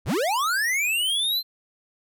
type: linear sweep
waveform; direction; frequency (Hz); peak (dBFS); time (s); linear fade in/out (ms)
square; up; 32.7 to 4162; -22; 0.05-1.43; 50
effects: none